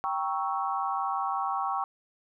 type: chord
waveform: sine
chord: G diminished seventh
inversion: none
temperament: equal with one note detuned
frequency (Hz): 784 / 943.2 / 1108.7 / 1318.5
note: G5 / Bb5 / Db6 / Fb6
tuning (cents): 0 / +20 / 0 / 0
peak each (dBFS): -31 / -35 / -31 / -36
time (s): 0.04-1.84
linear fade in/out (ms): 0
effects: none